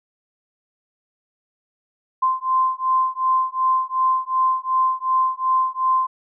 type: beating tone pair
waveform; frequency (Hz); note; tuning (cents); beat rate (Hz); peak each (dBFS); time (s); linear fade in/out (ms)
sine; 1039 / 1041.7; C6 / C6; -12 / -8; 2.7; -20; 2.22-6.07; 10
effects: none